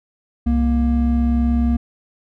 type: tone pair together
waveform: triangle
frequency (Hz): 66.3 / 235.4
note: C2 / A#3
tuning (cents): +23 / +17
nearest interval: octave + minor seventh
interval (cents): 2194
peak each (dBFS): -15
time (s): 0.46-1.77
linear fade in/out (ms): 10
effects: none